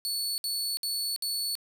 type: tone bursts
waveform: sawtooth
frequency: 4435 Hz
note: C#8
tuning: in tune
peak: -26 dBFS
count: 4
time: 0.05-1.553 s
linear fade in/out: 0 ms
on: 330 ms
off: 61 ms
effects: none